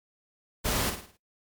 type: noise with echo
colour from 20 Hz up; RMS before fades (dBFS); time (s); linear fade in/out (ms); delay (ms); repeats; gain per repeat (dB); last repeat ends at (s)
pink; -28; 0.64-0.91; 20; 53; 5; -7; 1.175
effects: noise-tail reverb RT60 0.2 s tail -26 dB re dry + MP3 96 kbps